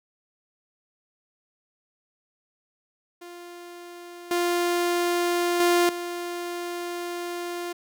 sawtooth tone with level steps, 349.2 Hz, F4, in tune, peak -36 / -18 / -14 / -26 dBFS, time 3.21-7.73 s, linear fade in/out 10 ms, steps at 4.31 / 5.6 / 5.89 s, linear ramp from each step 2 ms, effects none

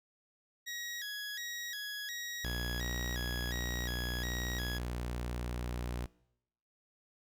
20% pulse tone with vibrato, 1783 Hz, A6, 22 cents sharp, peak -34 dBFS, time 0.66-4.79 s, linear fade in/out 20 ms, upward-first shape square, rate 1.4 Hz, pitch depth 110 cents each way
sawtooth tone, 60.4 Hz, B1, 38 cents flat, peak -32 dBFS, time 2.44-6.06 s, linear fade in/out 5 ms
effects noise-tail reverb RT60 0.8 s tail -22 dB re dry

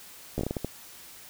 slowing click train, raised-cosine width 2 ms, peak -16 dBFS, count 8, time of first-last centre 0.38-0.646 s, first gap 13 ms, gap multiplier 1.35, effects white hiss -48 dBFS RMS until 1.29 s

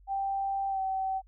sine tone with pitch glide, 784 to 765.7 Hz, G5 to G5, 0 to -41 cents, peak -28 dBFS, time 0.07-1.22 s, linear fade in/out 50 ms, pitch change -41 cents, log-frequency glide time 0.69-0.8 s, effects added 47 Hz sine -54 dBFS peak until 1.27 s

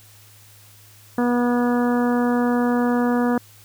harmonic tone, 242.7 Hz, B3, 30 cents flat, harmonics 1 / 2 / 3 / 4 / 5 / 6 / 7, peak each -18 / -24 / -28 / -30 / -32 / -34 / -35 dBFS, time 1.18-3.38 s, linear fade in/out 2 ms, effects added 104 Hz sine -50 dBFS peak until 3.64 s + white hiss -50 dBFS RMS until 3.64 s

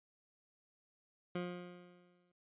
20% pulse tone with exponential decay, 177.5 Hz, F3, 28 cents sharp, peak -31 dBFS, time 1.35-2.32 s, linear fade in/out 5 ms, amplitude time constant 210 ms, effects resampled to 8000 Hz

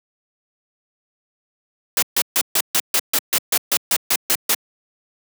white noise bursts, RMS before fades -17 dBFS, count 14, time 1.97-4.546 s, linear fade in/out 2 ms, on 54 ms, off 140 ms, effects high-pass 200 Hz 12 dB/octave

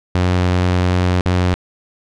sawtooth tone with dropouts, 90.3 Hz, F#2, 42 cents flat, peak -9 dBFS, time 0.15-1.54 s, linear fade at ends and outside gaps 0 ms, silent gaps 1.209-1.258 s, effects low-pass 5000 Hz 12 dB/octave

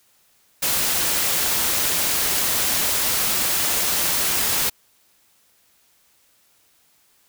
white noise, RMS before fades -21 dBFS, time 0.62-4.7 s, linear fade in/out 10 ms, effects white hiss -60 dBFS RMS until 7.28 s

